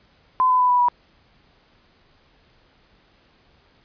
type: tone with pitch steps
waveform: sine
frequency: 1019 / 1007.9 / 996.9 / 986 / 975.2 Hz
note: C6 / B5 / B5 / B5 / B5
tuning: -46 / +35 / +16 / -3 / -22 cents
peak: -14 dBFS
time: 0.4-0.885 s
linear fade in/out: 0 ms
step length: 97 ms
effects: pink hiss -58 dBFS RMS until 3.84 s + resampled to 11025 Hz